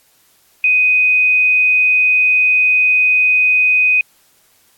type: tone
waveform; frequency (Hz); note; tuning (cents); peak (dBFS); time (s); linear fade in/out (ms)
sine; 2500; D#7; +8; -9; 0.64-4.01; 2
effects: white hiss -54 dBFS RMS until 4.77 s + AAC 64 kbps